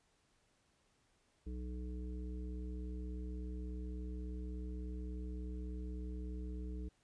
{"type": "harmonic tone", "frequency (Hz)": 61.74, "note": "B1", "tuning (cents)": 0, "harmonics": [1, 3, 5, 7], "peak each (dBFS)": [-41, -50, -51, -55], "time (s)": [1.46, 6.89], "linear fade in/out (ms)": 10, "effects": ["pink hiss -75 dBFS RMS until 7.03 s", "resampled to 22050 Hz"]}